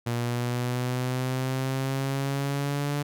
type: exponential sweep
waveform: sawtooth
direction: up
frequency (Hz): 118.4 to 145.3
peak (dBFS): -22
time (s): 0.06-3.03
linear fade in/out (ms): 10
effects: none